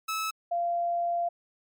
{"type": "tone pair in turn", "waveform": ["sawtooth", "sine"], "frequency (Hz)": [1300, 690.5], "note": ["E6", "F5"], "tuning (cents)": [-24, -20], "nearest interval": "major seventh", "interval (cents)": 1096, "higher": "first", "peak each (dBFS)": -25, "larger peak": "neither", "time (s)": [[0.08, 0.31], [0.51, 1.29]], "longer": "second", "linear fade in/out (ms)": 10, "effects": ["MP3 96 kbps"]}